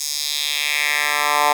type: tone with high-pass filter sweep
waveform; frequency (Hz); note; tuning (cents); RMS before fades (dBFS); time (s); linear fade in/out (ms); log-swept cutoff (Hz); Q
10% pulse; 147.3; D3; +6; -20; 0-1.53; 5; 6000 to 890; 2.2
effects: none